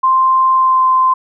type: tone with pitch glide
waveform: sine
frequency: 1046.5 to 1037.5 Hz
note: C6 to C6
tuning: 0 to -15 cents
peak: -8 dBFS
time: 0.03-1.14 s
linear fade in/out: 10 ms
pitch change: -15 cents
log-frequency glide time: 0.54-0.84 s
effects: none